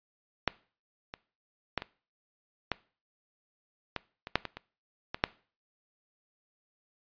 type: clicks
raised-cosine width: 0.3 ms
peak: -8 / -23 / -12 / -21 / -12 / -16 / -23 / -7 / -19 / -24 / -17 / -6 dBFS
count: 12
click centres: 0.477 / 1.139 / 1.777 / 1.821 / 2.717 / 3.963 / 4.271 / 4.356 / 4.453 / 4.57 / 5.145 / 5.239 s
effects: noise-tail reverb RT60 0.4 s tail -21 dB re dry + resampled to 11025 Hz